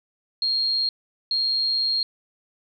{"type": "tone bursts at uneven times", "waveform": "sine", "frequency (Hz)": 4239, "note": "C8", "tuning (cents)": 22, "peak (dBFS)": -20, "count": 2, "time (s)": [[0.42, 0.89], [1.31, 2.03]], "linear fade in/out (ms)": 2, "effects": []}